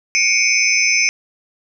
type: tone cluster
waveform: sine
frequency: 2190 / 2309 / 2491 / 5270 / 6110 Hz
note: C#7 / D7 / D#7 / E8 / G8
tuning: -22 / -30 / +1 / -1 / -45 cents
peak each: -19 dBFS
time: 0.15-1.09 s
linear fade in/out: 0 ms
effects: none